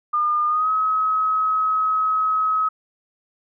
sine tone with pitch glide, 1211 to 1277.1 Hz, D#6 to D#6, -47 to +45 cents, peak -17 dBFS, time 0.13-2.69 s, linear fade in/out 10 ms, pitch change +92 cents, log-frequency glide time 0.47-0.7 s, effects none

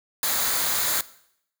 white noise with comb filter, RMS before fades -24 dBFS, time 0.23-1.01 s, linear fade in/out 2 ms, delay 0.36 ms, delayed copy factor -0.5, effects noise-tail reverb RT60 0.7 s tail -18 dB re dry

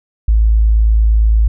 sine tone, 54.4 Hz, A1, 19 cents flat, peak -7 dBFS, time 0.28-1.48 s, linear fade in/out 5 ms, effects none

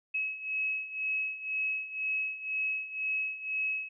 sine beating tone pair, 2567 / 2569 Hz, E7 / E7, -47 / -45 cents, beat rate 2 Hz, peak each -36 / -32 dBFS, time 0.14-3.89 s, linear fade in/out 10 ms, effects none

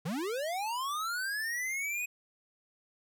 square linear sweep, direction up, 140 to 2516 Hz, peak -33 dBFS, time 0.05-2.06 s, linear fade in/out 10 ms, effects none

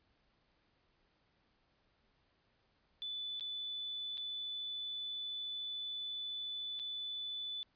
sine tone with dropouts, 3487 Hz, A7, 16 cents flat, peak -39 dBFS, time 3.02-7.63 s, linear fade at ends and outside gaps 0 ms, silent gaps 3.397-3.408 / 4.173-4.179 / 6.792-6.797 s, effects pink hiss -75 dBFS RMS until 7.75 s + resampled to 11025 Hz

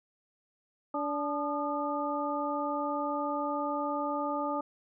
harmonic tone with a mistuned harmonic, 290 Hz, D4, 22 cents flat, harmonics 1 / 2 / 3 / 4, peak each -35 / -35 / -35 / -35 dBFS, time 0.94-4.61 s, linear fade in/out 5 ms, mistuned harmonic 4, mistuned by +83 cents, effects none

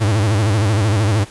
45% pulse tone with vibrato, 105 Hz, G#2, 19 cents sharp, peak -13 dBFS, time 0-1.25 s, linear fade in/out 20 ms, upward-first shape sine, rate 13 Hz, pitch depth 140 cents each way, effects pink hiss -40 dBFS RMS until 1.3 s + resampled to 24000 Hz

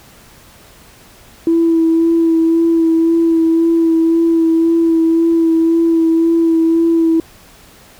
sine tone with vibrato, 329.6 Hz, E4, in tune, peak -8 dBFS, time 1.47-7.2 s, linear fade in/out 2 ms, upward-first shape sine, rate 1.9 Hz, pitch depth 18 cents each way, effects tanh soft clip ceiling -4 dBFS + pink hiss -43 dBFS RMS until 7.99 s

